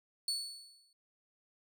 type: tone with exponential decay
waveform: 35% pulse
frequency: 4435 Hz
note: C#8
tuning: in tune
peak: -29 dBFS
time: 0.28-0.93 s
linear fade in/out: 2 ms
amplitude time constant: 140 ms
effects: none